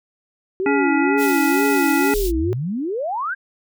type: tone with vibrato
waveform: sine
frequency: 365.5 Hz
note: F#4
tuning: 21 cents flat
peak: -19 dBFS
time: 0.6-2.53 s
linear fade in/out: 0 ms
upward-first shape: sine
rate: 2.1 Hz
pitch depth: 230 cents each way
type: harmonic tone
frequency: 281.3 Hz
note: C#4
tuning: 26 cents sharp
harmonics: 1 / 3 / 5 / 7 / 9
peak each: -18 / -23 / -25 / -26 / -28 dBFS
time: 0.66-2.14 s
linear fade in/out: 2 ms
type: high-pass noise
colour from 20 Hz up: white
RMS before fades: -30 dBFS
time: 1.17-2.32 s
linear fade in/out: 50 ms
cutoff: 3100 Hz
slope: 24 dB/octave
type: exponential sweep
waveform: sine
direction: up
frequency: 31.17 to 1661.2 Hz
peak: -21 dBFS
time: 2.14-3.35 s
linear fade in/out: 20 ms
effects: none